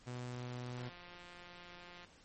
sawtooth tone, 123.47 Hz, B2, in tune, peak -38 dBFS, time 0.06-0.9 s, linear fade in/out 20 ms
click train, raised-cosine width 0.3 ms, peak -38 dBFS, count 224, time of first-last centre 0.78-2.047 s, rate 176 Hz
effects pink hiss -63 dBFS RMS until 2.24 s + MP3 32 kbps

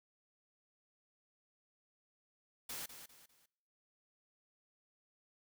white noise with echo, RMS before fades -44 dBFS, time 2.69-2.86 s, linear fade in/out 5 ms, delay 200 ms, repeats 3, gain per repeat -9 dB, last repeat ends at 3.46 s, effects noise-tail reverb RT60 1.0 s tail -25 dB re dry

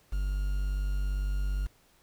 triangle tone with quantisation, 48.84 Hz, G1, 6 cents flat, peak -25 dBFS, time 0.12-1.67 s, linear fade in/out 10 ms, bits 8, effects pink hiss -64 dBFS RMS until 2.02 s

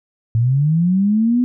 sine linear sweep, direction up, 109.8 to 251.6 Hz, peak -12 dBFS, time 0.35-1.44 s, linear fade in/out 0 ms, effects none

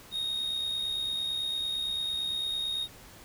triangle tone with amplitude modulation, 3729 Hz, A#7, in tune, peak -26 dBFS, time 0.11-2.88 s, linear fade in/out 50 ms, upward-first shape sine, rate 68.9 Hz, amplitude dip 45%, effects pink hiss -51 dBFS RMS until 3.24 s

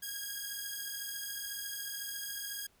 5% pulse beating tone pair, 1631 / 1645 Hz, G#6 / G#6, -32 / -17 cents, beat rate 14 Hz, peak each -30 dBFS, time 0.02-2.67 s, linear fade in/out 10 ms, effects pink hiss -68 dBFS RMS until 2.8 s

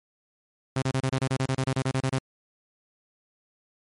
sawtooth tone bursts, 132.1 Hz, C3, 17 cents sharp, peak -19 dBFS, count 16, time 0.76-2.186 s, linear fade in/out 5 ms, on 61 ms, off 30 ms, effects MP3 48 kbps

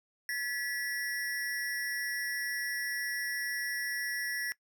square ring-modulated tone, 1828 Hz, A#6, 34 cents flat, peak -30 dBFS, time 0.29-4.52 s, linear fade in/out 0 ms, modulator 121 Hz, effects noise-tail reverb RT60 0.1 s tail -21 dB re dry

